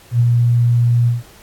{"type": "tone with ADSR envelope", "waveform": "sine", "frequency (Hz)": 119.5, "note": "A#2", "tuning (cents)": 43, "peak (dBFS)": -8, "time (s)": [0.11, 1.23], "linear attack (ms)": 89, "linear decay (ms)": 25, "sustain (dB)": -2, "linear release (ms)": 160, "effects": ["pink hiss -45 dBFS RMS until 1.42 s", "AAC 64 kbps"]}